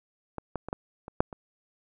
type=clicks; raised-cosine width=1 ms; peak=-20 / -17 / -22 / -16 / -26 / -6 / -25 dBFS; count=7; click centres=0.383 / 0.557 / 0.686 / 0.729 / 1.081 / 1.205 / 1.328 s; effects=none